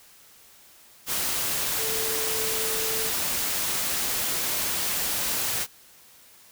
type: tone in noise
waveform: sine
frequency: 443.1 Hz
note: A4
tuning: 12 cents sharp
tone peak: -33 dBFS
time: 1.77-3.11 s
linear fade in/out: 50 ms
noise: white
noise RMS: -27 dBFS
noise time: 1.06-5.67 s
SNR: -9 dB
effects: white hiss -53 dBFS RMS until 6.51 s